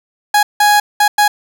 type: tone bursts at uneven times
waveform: 30% pulse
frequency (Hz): 830.6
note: G#5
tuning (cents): 0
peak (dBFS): -5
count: 4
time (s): 0.34-0.43 / 0.6-0.8 / 1-1.08 / 1.18-1.28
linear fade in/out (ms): 5
effects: none